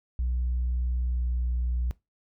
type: tone with pitch glide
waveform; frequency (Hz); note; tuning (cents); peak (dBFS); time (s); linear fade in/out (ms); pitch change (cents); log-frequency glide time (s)
sine; 61.4 to 60.8; B1 to B1; -9 to -26; -23; 0.19-1.91; 0; -17; 1.08-1.22
effects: noise-tail reverb RT60 0.2 s tail -21 dB re dry + tanh soft clip ceiling -22 dBFS